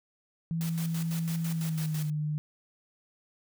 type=tone with pitch glide; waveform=sine; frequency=164.81 to 151.13 Hz; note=E3 to D3; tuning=0 to +50 cents; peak=-28 dBFS; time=0.51-2.38 s; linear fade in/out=0 ms; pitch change=-150 cents; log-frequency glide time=1.51-2.09 s
type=noise with tremolo; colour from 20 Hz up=white; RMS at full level=-41 dBFS; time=0.61-2.1 s; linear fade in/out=0 ms; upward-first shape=square; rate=6 Hz; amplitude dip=70%
effects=none